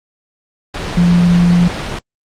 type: tone in noise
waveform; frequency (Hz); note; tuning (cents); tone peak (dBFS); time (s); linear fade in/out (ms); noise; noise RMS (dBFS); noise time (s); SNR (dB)
sine; 174.61; F3; 0; -7; 0.97-1.68; 5; pink; -21; 0.74-1.99; +11
effects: low-pass 5000 Hz 12 dB/octave + Opus 32 kbps